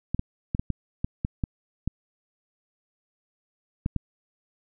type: clicks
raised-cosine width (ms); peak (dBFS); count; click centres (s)
5; -13; 11; 0.146 / 0.194 / 0.549 / 0.595 / 0.703 / 1.045 / 1.249 / 1.438 / 1.876 / 3.861 / 3.963
effects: none